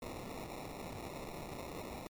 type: noise with sample-and-hold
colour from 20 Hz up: violet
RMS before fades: -45 dBFS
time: 0.02-2.07 s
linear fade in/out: 2 ms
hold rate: 1575 Hz
effects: MP3 96 kbps